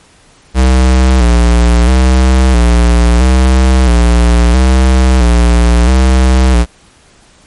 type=tone with vibrato; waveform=square; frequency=61.6 Hz; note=B1; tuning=4 cents flat; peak=-5 dBFS; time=0.54-6.66 s; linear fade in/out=50 ms; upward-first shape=square; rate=0.75 Hz; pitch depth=72 cents each way; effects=pink hiss -44 dBFS RMS until 7.46 s + MP3 48 kbps